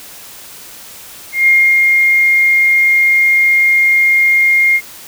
sine tone with ADSR envelope, 2128 Hz, C7, 29 cents sharp, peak -5 dBFS, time 1.32-4.81 s, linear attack 150 ms, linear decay 290 ms, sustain -2 dB, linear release 56 ms, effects white hiss -34 dBFS RMS until 5.07 s

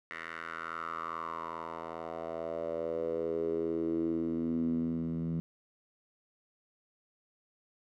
10% pulse tone with band-pass filter sweep, 82.41 Hz, E2, in tune, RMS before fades -35 dBFS, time 0.11-5.4 s, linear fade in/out 0 ms, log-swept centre 1800 to 180 Hz, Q 5.1, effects none

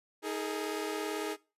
sawtooth tone cluster, 315.8 / 415.9 / 453.8 Hz, D#4 / G#4 / A#4, +26 / +2 / -47 cents, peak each -34 / -32 / -37 dBFS, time 0.22-1.37 s, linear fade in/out 50 ms, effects noise-tail reverb RT60 0.3 s tail -20 dB re dry + resampled to 32000 Hz

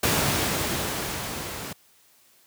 pink noise with level ramp, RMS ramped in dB -21 to -35 dBFS, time 0.03-1.73 s, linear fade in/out 5 ms, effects white hiss -59 dBFS RMS until 2.46 s + high-pass 80 Hz 12 dB/octave

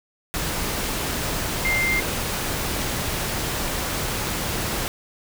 sine tone in noise, 2099 Hz, C7, 5 cents sharp, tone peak -20 dBFS, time 1.65-2 s, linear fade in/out 0 ms, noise pink, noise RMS -26 dBFS, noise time 0.34-4.88 s, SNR +3 dB, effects none

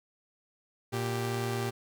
sawtooth tone pair together, 116.54 / 392 Hz, A#2 / G4, 0 / 0 cents, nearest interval octave + major sixth, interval 2100 cents, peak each -28 / -30 dBFS, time 0.92-1.71 s, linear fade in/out 20 ms, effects none

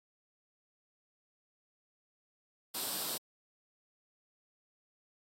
white noise with comb filter, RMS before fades -37 dBFS, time 2.74-3.18 s, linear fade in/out 10 ms, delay 0.23 ms, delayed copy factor +0.55, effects high-pass 200 Hz 12 dB/octave + AAC 48 kbps

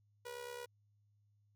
sawtooth tone with amplitude modulation, 484.5 Hz, B4, 33 cents flat, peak -38 dBFS, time 0.25-0.66 s, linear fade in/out 10 ms, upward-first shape sine, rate 69 Hz, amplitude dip 65%, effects added 103 Hz sine -70 dBFS peak until 1.55 s

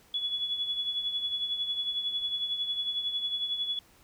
sine tone with tremolo, 3398 Hz, G#7, 39 cents sharp, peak -26 dBFS, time 0.14-3.79 s, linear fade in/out 2 ms, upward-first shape triangle, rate 11 Hz, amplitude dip 65%, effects pink hiss -60 dBFS RMS until 4.03 s

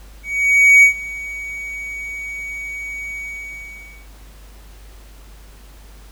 triangle tone with ADSR envelope, 2254 Hz, C#7, 28 cents sharp, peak -3 dBFS, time 0.23-4.08 s, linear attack 600 ms, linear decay 100 ms, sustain -21 dB, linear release 910 ms, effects added 50 Hz sine -39 dBFS peak until 6.11 s + pink hiss -48 dBFS RMS until 6.11 s

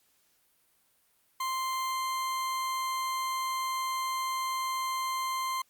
40% pulse tone, 1046.5 Hz, C6, in tune, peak -29 dBFS, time 1.4-5.62 s, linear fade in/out 5 ms, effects white hiss -69 dBFS RMS until 5.69 s + Opus 48 kbps

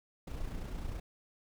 brown noise with amplitude modulation, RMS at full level -37 dBFS, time 0.27-1 s, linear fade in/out 5 ms, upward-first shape sine, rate 29.4 Hz, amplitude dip 45%, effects none

